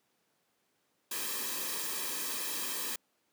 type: noise with comb filter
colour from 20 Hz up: white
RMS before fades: -36 dBFS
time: 1.11-2.96 s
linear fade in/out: 5 ms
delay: 1.4 ms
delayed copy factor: -0.7
effects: pink hiss -75 dBFS RMS until 3.32 s + high-pass 200 Hz 12 dB/octave